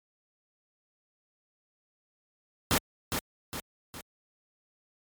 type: noise with echo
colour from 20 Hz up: pink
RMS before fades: -24 dBFS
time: 2.71-2.78 s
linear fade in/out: 0 ms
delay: 410 ms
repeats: 3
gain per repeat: -6 dB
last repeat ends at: 4.01 s
effects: high-pass 60 Hz 12 dB/octave + MP3 96 kbps